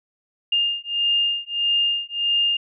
sine beating tone pair, 2816 / 2817.6 Hz, F7 / F7, +14 / +15 cents, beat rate 1.6 Hz, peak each -22 dBFS, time 0.52-2.57 s, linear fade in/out 5 ms, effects none

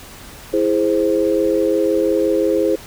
sine chord, E augmented, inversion none, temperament equal, 329.6 / 415.3 / 523.3 Hz, E4 / G#4 / B#4, 0 / 0 / 0 cents, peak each -18 / -18 / -18 dBFS, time 0.53-2.76 s, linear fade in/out 10 ms, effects pink hiss -38 dBFS RMS until 2.86 s

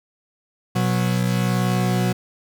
40% pulse tone pair together, 122.27 / 183.2 Hz, B2 / F#3, -17 / -17 cents, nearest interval perfect fifth, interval 700 cents, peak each -20 dBFS, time 0.75-2.13 s, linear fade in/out 10 ms, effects none

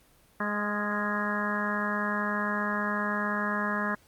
harmonic tone with a mistuned harmonic, 207.7 Hz, G#3, in tune, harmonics 1 / 2 / 3 / 4 / 5 / 6 / 7 / 8 / 9, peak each -32 / -40 / -37 / -42 / -34 / -36 / -40 / -32 / -40 dBFS, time 0.4-3.95 s, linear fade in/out 5 ms, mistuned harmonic 7, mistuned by -41 cents, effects pink hiss -61 dBFS RMS until 4.07 s + Opus 24 kbps

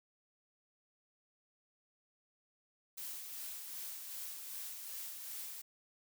blue noise with tremolo, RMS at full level -44 dBFS, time 2.97-5.62 s, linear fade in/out 10 ms, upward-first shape sine, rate 2.6 Hz, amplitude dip 35%, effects none

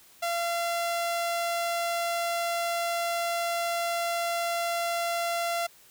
sawtooth tone, 684 Hz, F5, 36 cents flat, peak -23 dBFS, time 0.22-5.67 s, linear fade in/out 10 ms, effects white hiss -56 dBFS RMS until 5.9 s

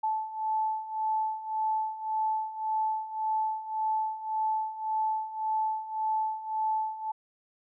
sine beating tone pair, 871 / 872.8 Hz, A5 / A5, -18 / -14 cents, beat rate 1.8 Hz, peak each -33 / -29 dBFS, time 0.03-7.12 s, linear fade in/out 10 ms, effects none

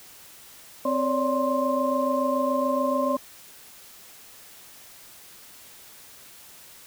sine tone cluster, 260.6 / 558 / 585 / 1052 Hz, C4 / C#5 / D5 / C6, -7 / +11 / -7 / +9 cents, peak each -27 dBFS, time 0.85-3.17 s, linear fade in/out 5 ms, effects white hiss -48 dBFS RMS until 6.86 s

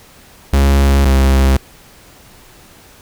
45% pulse tone pair in turn, 69 / 67 Hz, C#2 / C2, -7 / +42 cents, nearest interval minor second, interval 51 cents, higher first, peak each -8 dBFS, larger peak neither, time 0.53-1.05 / 1.05-1.57 s, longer neither, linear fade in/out 5 ms, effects pink hiss -43 dBFS RMS until 3.01 s

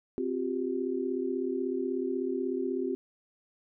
sine chord, C suspended fourth, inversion none, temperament equal with one note detuned, 261.6 / 355.7 / 392 Hz, C4 / F4 / G4, 0 / +32 / 0 cents, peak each -33 dBFS, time 0.18-2.95 s, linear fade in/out 0 ms, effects none

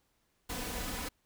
pink noise with comb filter, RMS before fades -38 dBFS, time 0.49-1.09 s, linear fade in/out 10 ms, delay 4 ms, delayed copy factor +0.55, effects pink hiss -75 dBFS RMS until 1.25 s

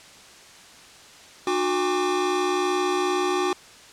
square tone cluster, 300.8 / 363.3 / 806 / 1171 Hz, D4 / F#4 / G5 / D6, +42 / -32 / +48 / -5 cents, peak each -32 / -24 / -30 / -30 dBFS, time 1.47-3.53 s, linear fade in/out 2 ms, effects white hiss -47 dBFS RMS until 3.92 s + low-pass 7000 Hz 12 dB/octave

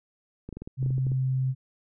clicks, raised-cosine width 3 ms, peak -25 dBFS, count 11, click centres 0.49 / 0.527 / 0.57 / 0.62 / 0.675 / 0.828 / 0.862 / 0.906 / 0.981 / 1.068 / 1.118 s
sine tone, 130.81 Hz, C3, in tune, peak -23 dBFS, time 0.77-1.55 s, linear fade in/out 50 ms
effects none

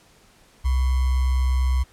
sine tone with sample-and-hold, 64.3 Hz, C2, 30 cents flat, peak -17 dBFS, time 0.64-1.84 s, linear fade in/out 20 ms, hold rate 1050 Hz, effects pink hiss -55 dBFS RMS until 1.92 s + low-pass 11000 Hz 12 dB/octave

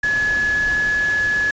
sine tone in noise, 1700 Hz, G#6, 40 cents sharp, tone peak -16 dBFS, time 0.03-1.51 s, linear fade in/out 5 ms, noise pink, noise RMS -31 dBFS, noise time 0.03-1.51 s, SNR +12 dB, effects resampled to 16000 Hz

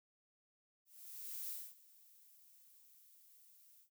violet noise with ADSR envelope, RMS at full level -44 dBFS, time 0.85-3.9 s, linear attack 640 ms, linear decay 250 ms, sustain -21 dB, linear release 100 ms, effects noise-tail reverb RT60 0.1 s tail -24 dB re dry

